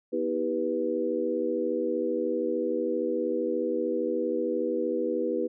sine tone cluster, 245.8 / 322.7 / 395.8 / 491 Hz, B3 / E4 / G4 / B4, -8 / -37 / +17 / -10 cents, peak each -34 / -31 / -31 / -29 dBFS, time 0.12-5.48 s, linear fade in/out 20 ms, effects none

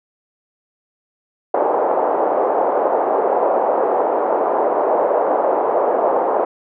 pink band-pass noise, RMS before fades -17 dBFS, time 1.54-6.45 s, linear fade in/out 5 ms, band 450 to 860 Hz, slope 24 dB/octave, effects none

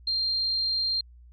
sine tone, 4186 Hz, C8, in tune, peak -24 dBFS, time 0.07-1.01 s, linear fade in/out 5 ms, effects added 60 Hz sine -48 dBFS peak until 1.32 s

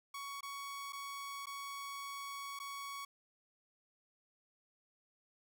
sawtooth tone with dropouts, 1118 Hz, C#6, 14 cents sharp, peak -39 dBFS, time 0.14-3.05 s, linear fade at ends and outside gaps 5 ms, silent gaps 0.408-0.429 / 0.924-0.93 / 1.458-1.468 / 2.591-2.599 s, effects none

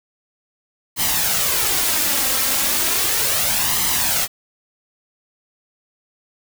white noise with flanger, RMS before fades -19 dBFS, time 0.96-4.28 s, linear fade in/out 50 ms, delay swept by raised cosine 0.98 to 3.78 ms, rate 0.35 Hz, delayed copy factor +0.55, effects none

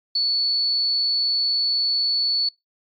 sine tone, 4438 Hz, C#8, 1 cent sharp, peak -18 dBFS, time 0.15-2.49 s, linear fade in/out 5 ms, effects noise-tail reverb RT60 0.2 s tail -26 dB re dry + AAC 64 kbps

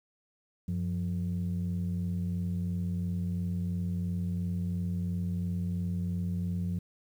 sine tone pair together, 93.4 / 176.32 Hz, F#2 / F3, +17 / +17 cents, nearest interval major seventh, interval 1100 cents, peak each -31 / -30 dBFS, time 0.68-6.79 s, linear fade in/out 5 ms, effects tanh soft clip ceiling -25 dBFS + 10-bit

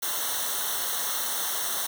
white noise with comb filter, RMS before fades -29 dBFS, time 0.02-1.87 s, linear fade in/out 10 ms, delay 0.41 ms, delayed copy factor -1, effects none

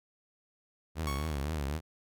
sawtooth tone with vibrato, 74 Hz, D2, 14 cents sharp, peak -28 dBFS, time 0.95-1.81 s, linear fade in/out 50 ms, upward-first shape triangle, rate 3.9 Hz, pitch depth 180 cents each way
sawtooth tone with exponential decay, 1108.7 Hz, C#6, in tune, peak -30 dBFS, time 1.07-1.63 s, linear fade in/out 0 ms, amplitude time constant 120 ms
effects none

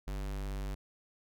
square tone, 49.13 Hz, G1, 5 cents sharp, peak -36 dBFS, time 0.07-0.75 s, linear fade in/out 10 ms, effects none

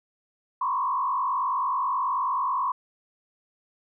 sine tone with frequency modulation, 1052 Hz, C6, 9 cents sharp, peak -23 dBFS, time 0.61-2.72 s, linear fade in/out 5 ms, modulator 49.3 Hz, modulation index 1.6, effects none

